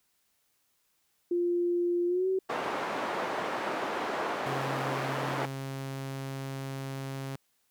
sine tone with pitch glide, 349.2 to 378.6 Hz, F4 to F#4, 0 to +40 cents, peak -25 dBFS, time 1.31-2.39 s, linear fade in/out 5 ms, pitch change +140 cents, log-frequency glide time 2.07-2.28 s
white band-pass noise, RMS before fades -33 dBFS, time 2.49-5.46 s, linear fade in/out 10 ms, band 290 to 1100 Hz, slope 12 dB/octave
sawtooth tone, 135.3 Hz, C#3, 42 cents flat, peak -31 dBFS, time 4.46-7.36 s, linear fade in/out 5 ms
effects white hiss -73 dBFS RMS until 7.7 s

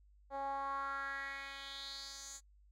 10% pulse tone with band-pass filter sweep, 275 Hz, C#4, 14 cents flat, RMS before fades -43 dBFS, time 0.3-2.41 s, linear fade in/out 50 ms, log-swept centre 670 to 7300 Hz, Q 3.7, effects noise-tail reverb RT60 0.1 s tail -22 dB re dry + added 50 Hz sine -62 dBFS peak until 2.71 s

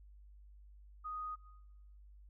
sine tone, 1244.5 Hz, D#6, in tune, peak -40 dBFS, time 1.04-1.36 s, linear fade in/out 20 ms, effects noise-tail reverb RT60 1.0 s tail -18 dB re dry + added 50 Hz sine -55 dBFS peak until 2.29 s

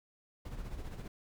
brown noise with tremolo, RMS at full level -40 dBFS, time 0.45-1.08 s, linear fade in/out 5 ms, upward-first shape sine, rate 15 Hz, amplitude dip 55%, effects none

